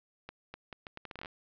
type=accelerating click train; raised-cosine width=0.3 ms; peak=-26 dBFS; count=13; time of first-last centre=0.29-1.258 s; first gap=250 ms; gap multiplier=0.75; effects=low-pass 4000 Hz 12 dB/octave